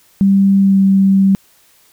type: tone with pitch glide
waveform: sine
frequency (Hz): 196 to 193.97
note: G3 to G3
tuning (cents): 0 to -18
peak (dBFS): -7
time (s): 0.21-1.35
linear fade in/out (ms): 0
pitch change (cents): -18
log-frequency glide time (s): 0.6-0.78
effects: white hiss -51 dBFS RMS until 1.92 s